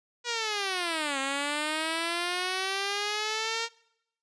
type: linear two-way sweep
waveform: 5% pulse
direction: down then up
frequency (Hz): 485.8 to 267.7 to 463.6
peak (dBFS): -17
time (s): 0.24-3.69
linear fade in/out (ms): 50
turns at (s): 1.19
effects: noise-tail reverb RT60 0.8 s tail -24 dB re dry + resampled to 22050 Hz